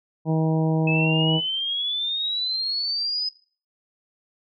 harmonic tone, 159.3 Hz, D#3, 41 cents sharp, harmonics 1 / 2 / 3 / 4 / 5 / 6, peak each -20 / -26 / -30 / -32 / -34 / -36 dBFS, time 0.25-1.41 s, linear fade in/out 50 ms
sine exponential sweep, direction up, 2590 to 5060 Hz, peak -23 dBFS, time 0.87-3.29 s, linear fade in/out 5 ms
effects noise-tail reverb RT60 0.4 s tail -19 dB re dry

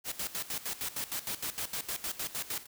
white noise with tremolo, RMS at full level -35 dBFS, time 0.04-2.67 s, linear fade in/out 50 ms, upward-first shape square, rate 6.5 Hz, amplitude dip 80%, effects none

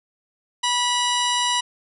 harmonic tone with a mistuned harmonic, 977 Hz, B5, 19 cents flat, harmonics 1 / 2 / 3 / 4 / 5 / 6 / 8 / 9 / 10, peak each -23 / -29 / -24 / -27 / -36 / -31 / -31 / -37 / -36 dBFS, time 0.63-1.61 s, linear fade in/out 10 ms, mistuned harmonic 8, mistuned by -68 cents, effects none

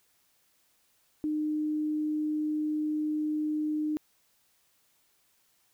sine tone, 304.7 Hz, D#4, 36 cents flat, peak -27 dBFS, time 1.24-3.97 s, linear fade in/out 0 ms, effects white hiss -69 dBFS RMS until 5.73 s

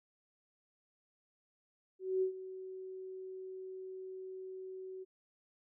sine tone with ADSR envelope, 375.9 Hz, F#4, 27 cents sharp, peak -28 dBFS, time 1.99-5.05 s, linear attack 230 ms, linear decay 100 ms, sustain -15 dB, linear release 26 ms, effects none

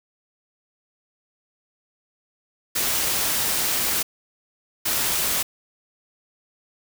white noise bursts at uneven times, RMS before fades -23 dBFS, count 2, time 2.75-4.03 / 4.85-5.43 s, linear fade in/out 10 ms, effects none

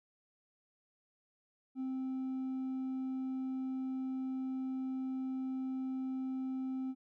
sine tone with hard clipping, 261.6 Hz, C4, in tune, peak -36 dBFS, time 1.75-6.95 s, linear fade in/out 50 ms, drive 2 dB, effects none

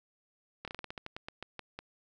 slowing click train, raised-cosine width 0.3 ms, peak -24 dBFS, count 14, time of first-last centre 0.65-1.79 s, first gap 27 ms, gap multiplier 1.18, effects none

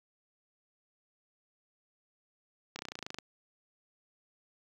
slowing click train, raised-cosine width 0.2 ms, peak -22 dBFS, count 13, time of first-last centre 2.76-3.186 s, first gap 30 ms, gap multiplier 1.03, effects high-pass 60 Hz 12 dB/octave + 9-bit

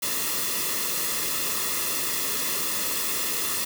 white noise with comb filter, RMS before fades -27 dBFS, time 0.02-3.65 s, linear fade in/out 10 ms, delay 1.3 ms, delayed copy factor -0.7, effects none

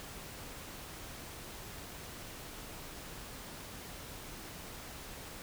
silence, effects pink hiss -47 dBFS RMS until 5.42 s

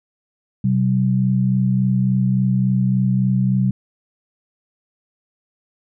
sine tone pair together, 127.48 / 191 Hz, C3 / G3, -45 / -45 cents, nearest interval perfect fifth, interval 700 cents, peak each -17 dBFS, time 0.64-3.71 s, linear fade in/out 5 ms, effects none

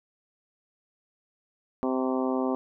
harmonic tone with a mistuned harmonic, 130 Hz, C3, 11 cents flat, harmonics 2 / 3 / 4 / 5 / 6 / 7 / 8 / 9, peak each -27 / -31 / -33 / -35 / -37 / -38 / -39 / -40 dBFS, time 1.83-2.55 s, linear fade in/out 0 ms, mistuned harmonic 9, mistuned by -30 cents, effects none

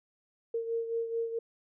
sine beating tone pair, 458.9 / 463.5 Hz, A#4 / A#4, -27 / -10 cents, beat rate 4.6 Hz, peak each -31 / -38 dBFS, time 0.54-1.39 s, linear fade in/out 5 ms, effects none

